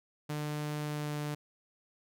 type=tone with pitch glide; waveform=sawtooth; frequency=149.6 to 148.4 Hz; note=D3 to D3; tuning=+32 to +18 cents; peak=-30 dBFS; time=0.29-1.35 s; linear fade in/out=10 ms; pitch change=-14 cents; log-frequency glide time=0.84-1.16 s; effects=none